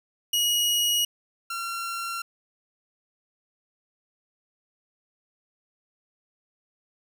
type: tone pair in turn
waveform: sawtooth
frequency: 2899 / 1368.1 Hz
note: F#7 / F6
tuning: -36 / -36 cents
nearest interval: octave + minor second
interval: 1300 cents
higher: first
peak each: -18 / -26 dBFS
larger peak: first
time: 0.33-1.05 / 1.5-2.22 s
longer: neither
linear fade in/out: 5 ms
effects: none